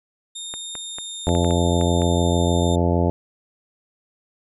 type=tone with pitch glide; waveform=25% pulse; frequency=3663 to 3627 Hz; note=A#7 to A#7; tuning=-31 to -48 cents; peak=-26 dBFS; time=0.35-2.76 s; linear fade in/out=10 ms; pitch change=-17 cents; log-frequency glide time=0.68-2.02 s
type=clicks; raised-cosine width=0.5 ms; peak=-19 dBFS; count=9; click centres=0.539 / 0.753 / 0.985 / 1.29 / 1.351 / 1.446 / 1.508 / 1.812 / 2.019 s
type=harmonic tone; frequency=86.6 Hz; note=F2; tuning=14 cents flat; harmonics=1 / 2 / 3 / 4 / 5 / 6 / 7 / 8 / 10; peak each=-20 / -23 / -25 / -26 / -27 / -28 / -28 / -29 / -30 dBFS; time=1.27-3.1 s; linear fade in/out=0 ms
effects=none